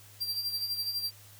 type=tone with tremolo; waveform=45% pulse; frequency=4726 Hz; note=D8; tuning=10 cents sharp; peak=-28 dBFS; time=0.2-1.11 s; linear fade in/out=20 ms; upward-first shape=sine; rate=12 Hz; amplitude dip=60%; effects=added 102 Hz sine -55 dBFS peak until 1.39 s + white hiss -55 dBFS RMS until 1.39 s